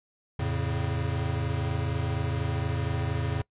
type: chord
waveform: square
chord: F augmented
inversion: none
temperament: equal with one note detuned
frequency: 85.81 / 110 / 138.59 Hz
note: F2 / A2 / C#3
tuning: -30 / 0 / 0 cents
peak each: -32 dBFS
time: 0.39-3.42 s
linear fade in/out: 5 ms
effects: noise-tail reverb RT60 0.1 s tail -23 dB re dry + resampled to 8000 Hz